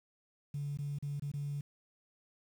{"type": "tone with dropouts", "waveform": "sine", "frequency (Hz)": 143.5, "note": "D3", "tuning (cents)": -40, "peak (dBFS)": -34, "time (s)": [0.54, 1.61], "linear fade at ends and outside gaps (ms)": 5, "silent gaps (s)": [[0.773, 0.787], [0.987, 1.025], [1.197, 1.221], [1.317, 1.337]], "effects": ["tanh soft clip ceiling -31 dBFS", "10-bit"]}